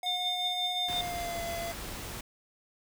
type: tone with pitch glide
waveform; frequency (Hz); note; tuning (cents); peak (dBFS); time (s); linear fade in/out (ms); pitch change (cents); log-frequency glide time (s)
square; 724 to 679.4; F#5 to F5; -38 to -48; -35; 0.03-1.72; 2; -110; 0.8-1.43
type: tone with tremolo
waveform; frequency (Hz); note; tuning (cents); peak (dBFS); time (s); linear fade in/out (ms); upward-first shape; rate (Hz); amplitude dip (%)
sine; 3604; A7; +41; -28; 0.06-1.01; 2; sine; 5.6; 45
type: noise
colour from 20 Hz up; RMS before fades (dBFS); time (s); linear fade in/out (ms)
pink; -40; 0.88-2.21; 5
effects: none